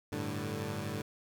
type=chord; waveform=15% pulse; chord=G suspended second; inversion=none; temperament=equal with one note detuned; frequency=98 / 110 / 147.34 Hz; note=G2 / A2 / D3; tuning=0 / 0 / +6 cents; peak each=-33 dBFS; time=0.12-1.02 s; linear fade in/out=5 ms; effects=none